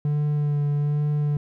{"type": "tone with vibrato", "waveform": "triangle", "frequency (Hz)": 146.83, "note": "D3", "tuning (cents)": 0, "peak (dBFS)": -18, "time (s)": [0.05, 1.37], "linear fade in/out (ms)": 2, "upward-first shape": "sine", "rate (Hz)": 1.2, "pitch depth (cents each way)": 18, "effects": []}